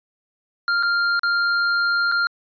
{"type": "tone with dropouts", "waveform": "square", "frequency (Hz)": 1396.9, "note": "F6", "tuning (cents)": 0, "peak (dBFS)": -18, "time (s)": [0.68, 2.27], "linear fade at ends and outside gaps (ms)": 1, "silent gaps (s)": [[0.827, 0.832], [1.194, 1.233], [2.116, 2.121]], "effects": ["resampled to 11025 Hz"]}